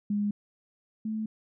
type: tone pair in turn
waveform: sine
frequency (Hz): 205.8 / 218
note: G#3 / A3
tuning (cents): -16 / -16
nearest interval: minor second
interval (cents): 100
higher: second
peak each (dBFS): -25 / -29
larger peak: first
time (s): 0.1-0.31 / 1.05-1.26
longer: neither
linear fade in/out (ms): 5
effects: none